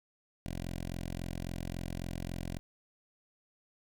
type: tone with notch filter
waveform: 10% pulse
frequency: 43.65 Hz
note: F1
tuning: in tune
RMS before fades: -39 dBFS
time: 0.46-2.59 s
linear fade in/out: 0 ms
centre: 1200 Hz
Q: 1.3
effects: none